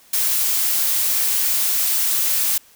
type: noise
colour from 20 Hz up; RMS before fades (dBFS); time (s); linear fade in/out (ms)
blue; -19; 0.13-2.58; 5
effects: white hiss -51 dBFS RMS until 2.75 s

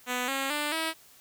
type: tone with pitch steps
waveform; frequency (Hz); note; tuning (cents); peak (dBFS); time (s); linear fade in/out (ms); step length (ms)
5% pulse; 248.7 / 271.2 / 295.8 / 322.5; B3 / C#4 / D4 / E4; +12 / -38 / +13 / -38; -17; 0.06-0.94; 50; 220
effects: white hiss -56 dBFS RMS until 1.2 s

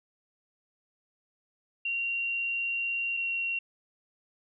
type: tone pair in turn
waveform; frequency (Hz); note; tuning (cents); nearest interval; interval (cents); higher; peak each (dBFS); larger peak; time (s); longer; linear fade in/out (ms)
sine; 2758 / 2743; F7 / F7; -22 / -32; unison; 10; first; -28; neither; 1.85-3.17 / 3.17-3.59; first; 5
effects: none

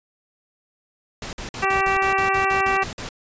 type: noise bursts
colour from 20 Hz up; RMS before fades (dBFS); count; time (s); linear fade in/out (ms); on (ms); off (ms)
pink; -32; 12; 1.22-3.09; 2; 110; 50
type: harmonic tone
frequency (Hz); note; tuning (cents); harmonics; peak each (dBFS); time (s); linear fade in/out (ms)
387.4; G4; -20; 1 / 2 / 3 / 4 / 5 / 6 / 7; -26 / -23 / -23 / -28 / -26 / -29 / -28; 1.62-2.84; 10
effects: resampled to 16000 Hz

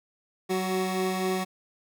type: tone pair together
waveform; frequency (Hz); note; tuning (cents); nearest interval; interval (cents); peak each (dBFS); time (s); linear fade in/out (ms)
25% pulse; 187.8 / 371.7; F#3 / F#4; +26 / +8; octave; 1182; -25; 0.49-1.45; 20
effects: none

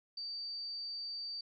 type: tone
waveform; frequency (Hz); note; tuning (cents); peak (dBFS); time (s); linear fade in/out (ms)
sine; 4625; D8; -27; -39; 0.17-1.41; 5
effects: none

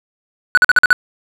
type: tone bursts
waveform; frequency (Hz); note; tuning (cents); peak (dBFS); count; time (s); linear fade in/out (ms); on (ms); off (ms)
triangle; 1480; F#6; 0; -3; 6; 0.55-0.929; 0; 24; 47
effects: none

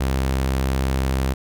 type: tone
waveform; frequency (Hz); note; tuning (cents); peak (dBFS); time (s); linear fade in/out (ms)
sawtooth; 66.2; C2; +21; -15; 0-1.34; 10
effects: none

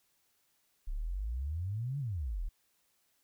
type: exponential two-way sweep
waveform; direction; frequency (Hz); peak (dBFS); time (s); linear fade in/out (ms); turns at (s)
sine; up then down; 31.86 to 146.83 to 33.13; -33; 0.87-2.49; 10; 1.99
effects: white hiss -74 dBFS RMS until 3.23 s

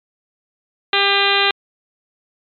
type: harmonic tone with a mistuned harmonic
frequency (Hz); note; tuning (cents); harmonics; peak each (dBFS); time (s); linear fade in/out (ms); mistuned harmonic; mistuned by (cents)
398.4; G4; +28; 1 / 2 / 3 / 4 / 5 / 6 / 7 / 8 / 9 / 10; -22 / -22 / -22 / -22 / -22 / -22 / -22 / -22 / -22 / -22; 0.93-1.51; 2; 6; +27
effects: MP3 64 kbps

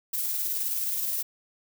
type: noise with tremolo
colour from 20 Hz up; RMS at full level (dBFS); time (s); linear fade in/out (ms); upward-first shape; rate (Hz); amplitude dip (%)
violet; -28; 0.13-1.23; 10; square; 19; 25
effects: none

